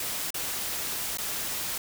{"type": "noise with dropouts", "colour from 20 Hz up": "white", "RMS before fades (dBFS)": -32, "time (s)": [0, 1.78], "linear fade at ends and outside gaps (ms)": 2, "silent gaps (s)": [[0.305, 0.343], [1.172, 1.184]], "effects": []}